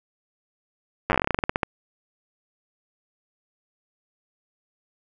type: slowing click train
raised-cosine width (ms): 0.5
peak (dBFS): -6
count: 18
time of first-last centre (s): 1.1-1.632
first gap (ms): 9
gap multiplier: 1.14
effects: none